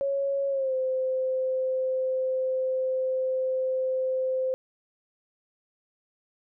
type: tone with pitch glide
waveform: sine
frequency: 553 to 519 Hz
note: C#5 to C5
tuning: -4 to -14 cents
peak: -24 dBFS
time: 0.01-4.54 s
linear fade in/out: 0 ms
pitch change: -110 cents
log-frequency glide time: 0.49-0.74 s
effects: none